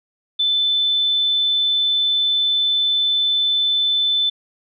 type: tone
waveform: sine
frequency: 3520 Hz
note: A7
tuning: in tune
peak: -15 dBFS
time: 0.39-4.3 s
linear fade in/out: 10 ms
effects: none